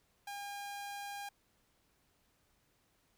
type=tone; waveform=sawtooth; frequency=808 Hz; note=G#5; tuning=48 cents flat; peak=-38 dBFS; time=0.27-1.29 s; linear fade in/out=5 ms; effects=pink hiss -74 dBFS RMS until 3.17 s